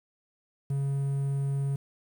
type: tone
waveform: triangle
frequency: 138.59 Hz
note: C#3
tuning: in tune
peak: -24 dBFS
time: 0.7-1.76 s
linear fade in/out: 5 ms
effects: 9-bit